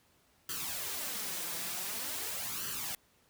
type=noise with flanger; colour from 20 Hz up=white; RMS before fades=-38 dBFS; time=0.49-2.95 s; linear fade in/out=2 ms; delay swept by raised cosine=0.66 to 5.96 ms; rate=0.46 Hz; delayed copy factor=+0.7; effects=pink hiss -68 dBFS RMS until 3.29 s + high-pass 60 Hz 12 dB/octave